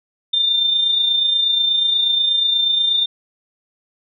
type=tone with amplitude modulation; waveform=sine; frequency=3601 Hz; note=A7; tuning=39 cents sharp; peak=-12 dBFS; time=0.33-3.06 s; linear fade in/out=10 ms; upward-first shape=sine; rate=28.3 Hz; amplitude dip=45%; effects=none